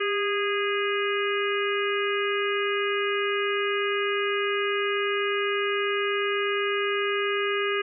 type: harmonic tone with a mistuned harmonic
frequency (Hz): 411.7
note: G#4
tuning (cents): -15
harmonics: 1 / 3 / 4 / 5 / 6 / 7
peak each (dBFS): -26 / -31 / -32 / -33 / -34 / -34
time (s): 0-7.82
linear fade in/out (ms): 10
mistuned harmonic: 1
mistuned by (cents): -46
effects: none